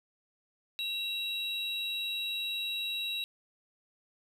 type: tone pair together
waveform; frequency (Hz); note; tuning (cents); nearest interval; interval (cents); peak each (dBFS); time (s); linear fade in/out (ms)
triangle; 2722 / 3872; F7 / B7; -45 / -35; tritone; 610; -36 / -32; 0.79-3.24; 0
effects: none